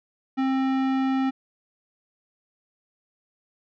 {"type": "tone with tanh clipping", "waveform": "sine", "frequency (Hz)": 265.2, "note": "C4", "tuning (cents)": 23, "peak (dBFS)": -23, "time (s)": [0.37, 1.31], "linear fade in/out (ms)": 20, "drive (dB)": 18, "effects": []}